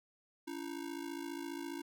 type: ring-modulated tone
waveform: square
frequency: 311.1 Hz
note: D#4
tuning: in tune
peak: -38 dBFS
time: 0.47-1.82 s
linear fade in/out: 10 ms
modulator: 27.4 Hz
effects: none